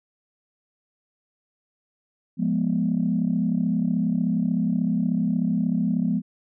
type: chord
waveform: sine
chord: F diminished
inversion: none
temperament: equal with one note detuned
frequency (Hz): 174.61 / 207.7 / 244.1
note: F3 / Ab3 / Cb4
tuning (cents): 0 / 0 / -20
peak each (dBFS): -24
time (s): 2.37-6.22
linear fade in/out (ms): 50
effects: tanh soft clip ceiling -12 dBFS